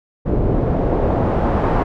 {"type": "noise with low-pass filter sweep", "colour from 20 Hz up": "pink", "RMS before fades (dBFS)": -17, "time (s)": [0.25, 1.84], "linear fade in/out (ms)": 20, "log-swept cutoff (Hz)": [440, 980], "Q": 1.2, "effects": []}